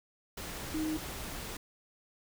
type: tone in noise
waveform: sine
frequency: 312.1 Hz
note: D#4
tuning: 5 cents sharp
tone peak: -31 dBFS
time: 0.74-0.97 s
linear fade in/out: 5 ms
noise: pink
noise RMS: -41 dBFS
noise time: 0.37-1.57 s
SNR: +7 dB
effects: none